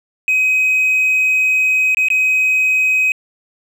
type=tone with dropouts; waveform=triangle; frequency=2526 Hz; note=D#7; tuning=26 cents sharp; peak=-9 dBFS; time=0.28-3.12 s; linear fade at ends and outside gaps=1 ms; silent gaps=1.947-1.97 / 2.085-2.102 s; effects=tanh soft clip ceiling -6 dBFS